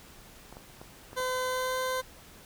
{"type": "clicks", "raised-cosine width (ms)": 1, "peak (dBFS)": -31, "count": 5, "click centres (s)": [0.526, 0.569, 0.815, 1.131, 1.202]}
{"type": "tone with pitch glide", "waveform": "20% pulse", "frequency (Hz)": [510, 514.7], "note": ["C5", "C5"], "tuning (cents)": [-44, -29], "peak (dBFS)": -24, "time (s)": [1.16, 2.02], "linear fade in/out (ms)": 20, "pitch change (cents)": 15, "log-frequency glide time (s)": [1.48, 1.8]}
{"effects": ["pink hiss -52 dBFS RMS until 2.45 s"]}